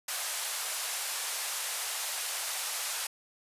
white band-pass noise, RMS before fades -35 dBFS, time 0.08-3.07 s, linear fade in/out 5 ms, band 590 to 12000 Hz, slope 24 dB/octave, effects resampled to 32000 Hz

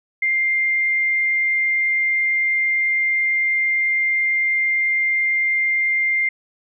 sine tone, 2103 Hz, C7, 8 cents sharp, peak -16 dBFS, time 0.22-6.29 s, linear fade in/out 5 ms, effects none

